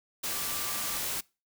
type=tone in noise; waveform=sine; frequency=1174.7 Hz; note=D6; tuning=in tune; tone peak=-44 dBFS; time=0.31-0.99 s; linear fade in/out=10 ms; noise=white; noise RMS=-33 dBFS; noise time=0.23-1.21 s; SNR=-14 dB; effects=noise-tail reverb RT60 0.3 s tail -24 dB re dry